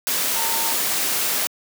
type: tone in noise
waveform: sine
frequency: 911 Hz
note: A#5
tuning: 40 cents flat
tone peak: -28 dBFS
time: 0.36-0.73 s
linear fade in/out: 0 ms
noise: white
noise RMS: -22 dBFS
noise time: 0.07-1.47 s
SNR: -9 dB
effects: high-pass 200 Hz 12 dB/octave